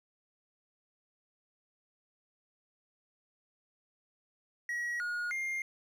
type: tone with pitch steps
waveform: triangle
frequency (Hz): 1912 / 1440 / 2115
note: A#6 / F#6 / C7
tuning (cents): +43 / -47 / +18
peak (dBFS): -31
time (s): 4.69-5.62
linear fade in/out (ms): 2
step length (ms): 310
effects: none